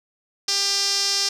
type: tone with band-pass filter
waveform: sawtooth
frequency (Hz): 397.4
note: G4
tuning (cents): +24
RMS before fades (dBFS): -22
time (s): 0.48-1.29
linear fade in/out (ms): 5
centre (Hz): 5300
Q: 4.7
effects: none